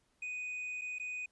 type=tone with dropouts; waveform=triangle; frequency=2489 Hz; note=D#7; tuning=in tune; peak=-36 dBFS; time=0.22-1.26 s; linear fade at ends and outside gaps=5 ms; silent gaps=0.813-0.817 / 0.986-0.997 s; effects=pink hiss -75 dBFS RMS until 1.31 s + resampled to 24000 Hz